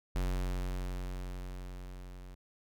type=tone with level ramp; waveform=square; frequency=45.64 Hz; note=F#1; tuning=23 cents flat; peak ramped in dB=-30 to -47 dBFS; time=0.15-2.35 s; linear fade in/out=10 ms; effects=none